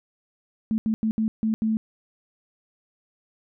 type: tone bursts at uneven times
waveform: sine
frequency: 220 Hz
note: A3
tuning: in tune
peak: -20 dBFS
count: 6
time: 0.71-0.78 / 0.86-0.94 / 1.03-1.11 / 1.18-1.28 / 1.43-1.54 / 1.62-1.77 s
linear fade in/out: 0 ms
effects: none